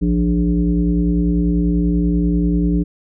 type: tone with frequency modulation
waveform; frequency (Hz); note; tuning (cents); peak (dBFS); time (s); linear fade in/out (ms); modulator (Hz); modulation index
sine; 174.9; F3; +3; -13; 0.01-2.84; 20; 120; 1.2
effects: none